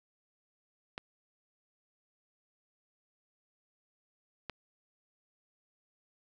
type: clicks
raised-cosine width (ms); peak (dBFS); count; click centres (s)
0.3; -22; 2; 0.979 / 4.497
effects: none